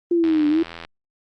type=linear two-way sweep; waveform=sine; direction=down then up; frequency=349.2 to 293.7 to 337.3 Hz; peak=-15 dBFS; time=0.11-0.63 s; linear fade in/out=5 ms; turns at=0.48 s
type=click train; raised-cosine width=0.3 ms; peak=-18 dBFS; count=52; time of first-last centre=0.24-0.849 s; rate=83.7 Hz
effects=Opus 24 kbps